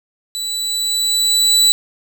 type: tone with level ramp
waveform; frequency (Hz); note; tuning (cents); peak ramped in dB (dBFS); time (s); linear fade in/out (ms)
30% pulse; 3959; B7; +3; -19 to -6; 0.35-1.72; 0
effects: none